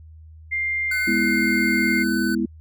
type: tone with pitch glide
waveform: sine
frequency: 2100 to 2115 Hz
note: C7 to C7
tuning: +6 to +18 cents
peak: -21 dBFS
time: 0.51-2.04 s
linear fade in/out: 20 ms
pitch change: +12 cents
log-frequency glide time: 0.85-1.08 s
type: tone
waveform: square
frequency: 1505 Hz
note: F#6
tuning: 29 cents sharp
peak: -26 dBFS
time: 0.91-2.35 s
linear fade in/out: 5 ms
type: chord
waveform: sine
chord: E major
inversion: first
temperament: equal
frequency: 207.7 / 246.9 / 329.6 Hz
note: G#3 / B3 / E4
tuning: 0 / 0 / 0 cents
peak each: -24 dBFS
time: 1.07-2.46 s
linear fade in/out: 10 ms
effects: added 79 Hz sine -41 dBFS peak until 2.6 s